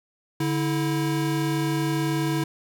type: tone pair together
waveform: square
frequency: 144.86 / 325.2 Hz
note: D3 / E4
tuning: -23 / -23 cents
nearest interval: octave + major second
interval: 1400 cents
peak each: -26 dBFS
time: 0.4-2.44 s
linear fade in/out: 5 ms
effects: none